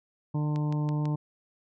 harmonic tone, 149.7 Hz, D3, 33 cents sharp, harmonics 1 / 2 / 3 / 4 / 5 / 6 / 7, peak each -26 / -34 / -44 / -45 / -50 / -42 / -48 dBFS, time 0.34-1.16 s, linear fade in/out 10 ms
click train, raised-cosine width 0.2 ms, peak -26 dBFS, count 4, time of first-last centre 0.56-1.055 s, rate 6.06 Hz
effects none

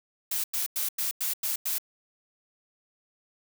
blue noise bursts, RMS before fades -29 dBFS, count 7, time 0.31-1.784 s, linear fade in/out 5 ms, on 130 ms, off 94 ms, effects none

